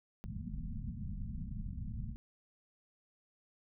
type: low-pass noise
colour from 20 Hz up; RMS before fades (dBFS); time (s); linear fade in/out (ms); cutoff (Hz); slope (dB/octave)
pink; -41; 0.24-2.16; 0; 240; 96
effects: none